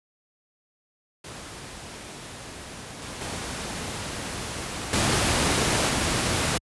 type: noise with level steps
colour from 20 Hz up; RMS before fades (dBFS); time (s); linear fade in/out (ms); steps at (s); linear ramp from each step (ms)
pink; -39 / -36 / -32 / -22 / -24; 1.24-6.58; 5; 3.02 / 3.21 / 4.93 / 5.89; 2
effects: high-pass 60 Hz 12 dB/octave + resampled to 24000 Hz